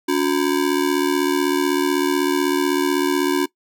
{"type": "ring-modulated tone", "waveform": "square", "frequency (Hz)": 323.3, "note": "E4", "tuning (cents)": -34, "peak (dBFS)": -14, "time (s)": [0.08, 3.46], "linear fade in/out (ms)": 10, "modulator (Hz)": 38, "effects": ["noise-tail reverb RT60 0.1 s tail -20 dB re dry"]}